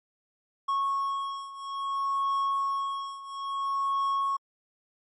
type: beating tone pair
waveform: triangle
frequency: 1100 / 1100.59 Hz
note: C#6 / C#6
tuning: -14 / -13 cents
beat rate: 0.59 Hz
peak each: -27 / -30 dBFS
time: 0.68-4.37 s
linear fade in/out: 10 ms
effects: MP3 48 kbps